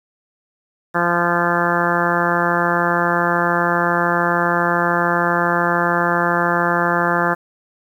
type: harmonic tone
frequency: 172.9 Hz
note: F3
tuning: 17 cents flat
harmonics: 1 / 2 / 3 / 4 / 5 / 6 / 7 / 8 / 9 / 10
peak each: -24 / -24 / -24 / -24 / -24 / -24 / -24 / -24 / -24 / -24 dBFS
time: 0.94-7.35 s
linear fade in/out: 20 ms
effects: 8-bit